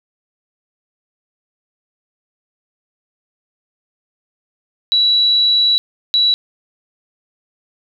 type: tone bursts at uneven times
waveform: sine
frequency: 3923 Hz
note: B7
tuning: 12 cents flat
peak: -10 dBFS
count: 2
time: 4.92-5.78 / 6.14-6.34 s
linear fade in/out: 0 ms
effects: 8-bit